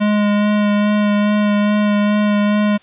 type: tone with vibrato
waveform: square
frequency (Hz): 207.7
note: G#3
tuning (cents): 0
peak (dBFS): -13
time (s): 0-2.78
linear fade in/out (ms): 20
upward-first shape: sine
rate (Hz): 2.4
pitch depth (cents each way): 14
effects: white hiss -50 dBFS RMS until 2.82 s + resampled to 8000 Hz